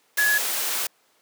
sine tone in noise, 1689 Hz, G#6, 29 cents sharp, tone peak -18 dBFS, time 0.18-0.38 s, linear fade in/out 5 ms, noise white, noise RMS -26 dBFS, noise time 0.17-0.87 s, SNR +5 dB, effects pink hiss -62 dBFS RMS until 1.21 s + high-pass 400 Hz 12 dB/octave

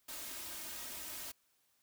white noise with comb filter, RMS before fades -45 dBFS, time 0.08-1.32 s, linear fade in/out 10 ms, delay 3.2 ms, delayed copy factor +0.55, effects white hiss -75 dBFS RMS until 1.82 s

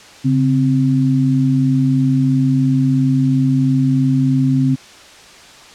sine tone pair together, 138.58 / 261.6 Hz, C#3 / C4, 0 / 0 cents, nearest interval major seventh, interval 1100 cents, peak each -14 dBFS, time 0.24-4.76 s, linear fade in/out 20 ms, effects white hiss -40 dBFS RMS until 5.74 s + low-pass 6000 Hz 12 dB/octave

